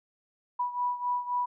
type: beating tone pair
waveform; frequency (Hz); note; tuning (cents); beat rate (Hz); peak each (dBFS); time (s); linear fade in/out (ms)
sine; 980 / 983.8; B5 / B5; -14 / -7; 3.8; -29 / -33; 0.59-1.46; 10
effects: none